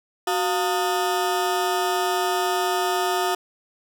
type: ring-modulated tone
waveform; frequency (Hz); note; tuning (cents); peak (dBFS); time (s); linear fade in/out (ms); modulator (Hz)
25% pulse; 538; C5; +48; -14; 0.27-3.35; 5; 167
effects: none